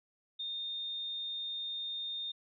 sine tone, 3650 Hz, A#7, 37 cents flat, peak -36 dBFS, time 0.39-2.32 s, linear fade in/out 10 ms, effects none

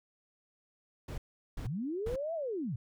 brown noise bursts, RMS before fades -39 dBFS, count 3, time 1.08-2.16 s, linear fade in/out 5 ms, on 100 ms, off 390 ms
sine linear two-way sweep, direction up then down, 98 to 681 to 98 Hz, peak -33 dBFS, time 1.65-2.76 s, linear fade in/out 5 ms, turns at 2.34 s
effects none

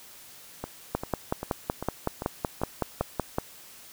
two click trains, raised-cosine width 1 ms, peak -18 / -11 dBFS, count 7 / 14, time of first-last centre 0.64-3.012 / 0.95-3.384 s, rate 2.53 / 5.34 Hz, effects white hiss -49 dBFS RMS until 3.92 s

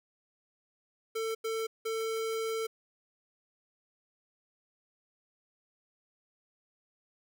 square tone bursts at uneven times, 446.9 Hz, A4, 27 cents sharp, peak -32 dBFS, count 3, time 1.15-1.35 / 1.44-1.67 / 1.85-2.67 s, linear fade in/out 10 ms, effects none

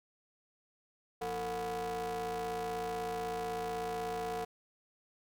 45% pulse ring-modulated tone, 136.9 Hz, C#3, 21 cents flat, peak -32 dBFS, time 1.21-4.45 s, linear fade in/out 10 ms, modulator 588 Hz, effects none

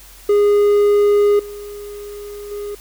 triangle tone with level steps, 411 Hz, G#4, 18 cents flat, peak -8 / -27 / -22 dBFS, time 0.29-2.75 s, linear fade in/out 5 ms, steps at 1.39 / 2.51 s, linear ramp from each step 5 ms, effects added 46 Hz sine -43 dBFS peak until 2.8 s + white hiss -43 dBFS RMS until 2.8 s

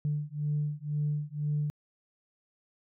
sine beating tone pair, 147.4 / 149.4 Hz, D3 / D3, +7 / +30 cents, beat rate 2 Hz, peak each -31 / -31 dBFS, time 0.05-1.7 s, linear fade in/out 0 ms, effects tanh soft clip ceiling -22 dBFS

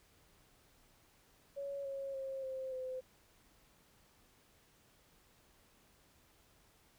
sine tone with pitch steps, 559 / 547.5 / 536.2 / 525.2 / 514.4 Hz, C#5 / C#5 / C5 / C5 / C5, +14 / -22 / +42 / +6 / -30 cents, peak -39 dBFS, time 1.56-3.01 s, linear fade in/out 20 ms, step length 290 ms, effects pink hiss -68 dBFS RMS until 6.98 s

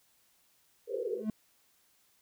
white band-pass noise, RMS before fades -35 dBFS, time 0.87-1.25 s, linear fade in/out 50 ms, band 380 to 500 Hz, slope 96 dB/octave
triangle tone with exponential growth, 216 Hz, A3, 32 cents flat, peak -24 dBFS, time 1.12-1.3 s, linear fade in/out 2 ms, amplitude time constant 37 ms
effects white hiss -69 dBFS RMS until 2.21 s

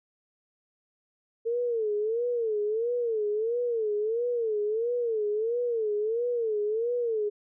sine tone with vibrato, 450 Hz, A4, 39 cents sharp, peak -25 dBFS, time 1.45-7.3 s, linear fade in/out 20 ms, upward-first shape sine, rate 1.5 Hz, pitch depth 140 cents each way, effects none

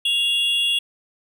triangle tone pair together, 2794 / 3360 Hz, F7 / G#7, 0 / +19 cents, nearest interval minor third, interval 319 cents, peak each -19 dBFS, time 0.05-0.79 s, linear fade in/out 5 ms, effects none

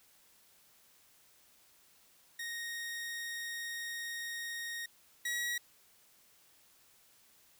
sawtooth tone pair in turn, 1864.7 / 1912.7 Hz, A#6 / A#6, 0 / +44 cents, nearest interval unison, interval 44 cents, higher second, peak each -35 / -30 dBFS, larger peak second, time 2.39-4.86 / 5.25-5.58 s, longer first, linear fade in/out 5 ms, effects white hiss -65 dBFS RMS until 7.59 s

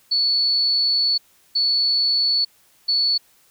sine tone bursts at uneven times, 4435 Hz, C#8, in tune, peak -16 dBFS, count 3, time 0.11-1.18 / 1.55-2.45 / 2.88-3.18 s, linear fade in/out 10 ms, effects white hiss -57 dBFS RMS until 3.5 s

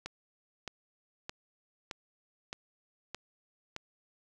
click train, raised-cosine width 0.2 ms, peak -21 dBFS, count 7, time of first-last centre 0.06-3.764 s, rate 1.62 Hz, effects none

